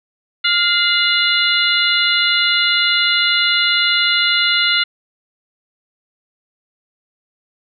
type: tone cluster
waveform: sine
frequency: 1404 / 2074 / 2876 / 3518 / 4065 Hz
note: F6 / C7 / F#7 / A7 / B7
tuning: +9 / -16 / -50 / -1 / +49 cents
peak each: -19 dBFS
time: 0.44-4.84 s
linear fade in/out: 10 ms
effects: none